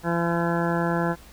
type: harmonic tone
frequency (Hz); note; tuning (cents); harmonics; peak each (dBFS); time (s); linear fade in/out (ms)
169.9; F3; -47; 1 / 2 / 3 / 4 / 5 / 6 / 8 / 9 / 10; -25 / -28 / -30 / -31 / -32 / -33 / -34 / -35 / -35; 0.03-1.16; 50
effects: added 60 Hz sine -50 dBFS peak until 1.32 s + pink hiss -50 dBFS RMS until 1.32 s

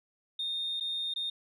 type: tone with dropouts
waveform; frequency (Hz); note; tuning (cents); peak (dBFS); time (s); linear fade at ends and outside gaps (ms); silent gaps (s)
sine; 3664; A#7; -31; -30; 0.39-1.3; 5; 0.8-0.807 / 1.139-1.16
effects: tanh soft clip ceiling -27 dBFS

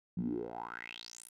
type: tone with band-pass filter sweep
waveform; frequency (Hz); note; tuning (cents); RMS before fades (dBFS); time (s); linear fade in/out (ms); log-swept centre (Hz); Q
10% pulse; 58.27; A#1; 0; -41; 0.17-1.29; 5; 170 to 11000; 7.4
effects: none

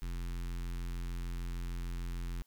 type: tone with notch filter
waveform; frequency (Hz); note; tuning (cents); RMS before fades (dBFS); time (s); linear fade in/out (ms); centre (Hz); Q
square; 43.31; F1; -14; -38; 0.02-2.42; 0; 600; 0.69
effects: white hiss -73 dBFS RMS until 2.46 s

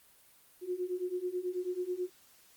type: beating tone pair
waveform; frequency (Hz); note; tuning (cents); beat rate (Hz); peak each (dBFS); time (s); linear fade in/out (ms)
sine; 356.6 / 365.8; F4 / F#4; +36 / -20; 9.2; -37 / -35; 0.61-2.1; 50
effects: white hiss -62 dBFS RMS until 2.56 s + Opus 32 kbps

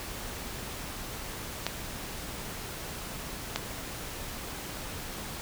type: clicks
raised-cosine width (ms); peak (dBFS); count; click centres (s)
0.2; -10; 2; 1.666 / 3.56
effects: pink hiss -39 dBFS RMS until 5.41 s

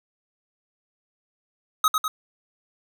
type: tone with echo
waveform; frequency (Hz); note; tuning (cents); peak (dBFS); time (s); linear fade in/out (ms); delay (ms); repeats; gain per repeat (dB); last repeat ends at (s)
square; 1266; D#6; +30; -16; 1.84-1.88; 2; 100; 2; -4; 2.08
effects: none

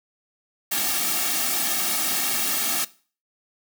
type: noise with comb filter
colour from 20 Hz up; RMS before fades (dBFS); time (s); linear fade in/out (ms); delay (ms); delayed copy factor
white; -24; 0.71-2.85; 10; 2; -0.95
effects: noise-tail reverb RT60 0.4 s tail -19 dB re dry + high-pass 200 Hz 12 dB/octave

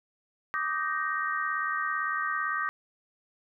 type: chord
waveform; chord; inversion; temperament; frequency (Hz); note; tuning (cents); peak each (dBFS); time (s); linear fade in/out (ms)
sine; Eb major seventh; third; just; 1166.7 / 1244.5 / 1555.6 / 1866.8; D6 / Eb6 / G6 / Bb6; -12 / 0 / -14 / +2; -33; 0.54-2.69; 0
effects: none

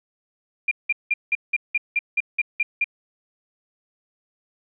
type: tone bursts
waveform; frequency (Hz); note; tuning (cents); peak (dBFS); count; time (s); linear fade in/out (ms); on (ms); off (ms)
sine; 2400; D7; +37; -17; 11; 0.68-2.843; 5; 33; 180
effects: none

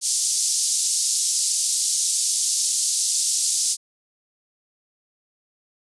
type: band-pass noise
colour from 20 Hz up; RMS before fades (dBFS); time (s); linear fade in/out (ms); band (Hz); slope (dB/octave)
white; -22; 0.01-3.77; 50; 4900 to 9400; 24
effects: resampled to 24000 Hz

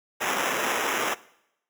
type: noise with sample-and-hold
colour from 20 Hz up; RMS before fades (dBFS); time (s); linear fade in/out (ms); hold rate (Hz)
white; -26; 0.2-1.15; 20; 4410
effects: noise-tail reverb RT60 0.8 s tail -20 dB re dry + high-pass 300 Hz 12 dB/octave

